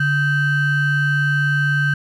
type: ring-modulated tone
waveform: triangle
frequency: 708 Hz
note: F5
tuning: 23 cents sharp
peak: -10 dBFS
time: 0-1.94 s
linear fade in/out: 5 ms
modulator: 852 Hz
effects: none